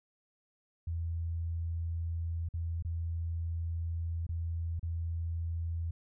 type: tone with dropouts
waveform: sine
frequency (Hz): 83.4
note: E2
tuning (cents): +21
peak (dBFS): -32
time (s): 0.87-5.91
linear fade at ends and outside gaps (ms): 5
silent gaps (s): 2.488-2.538 / 2.825-2.848 / 4.267-4.29 / 4.795-4.829
effects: none